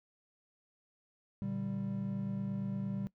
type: chord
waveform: triangle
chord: G minor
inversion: first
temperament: equal with one note detuned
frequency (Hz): 118.58 / 146.83 / 196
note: Bb2 / D3 / G3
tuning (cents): +30 / 0 / 0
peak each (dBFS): -40 / -40 / -34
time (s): 1.42-3.07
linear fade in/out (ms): 0
effects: noise-tail reverb RT60 0.1 s tail -20 dB re dry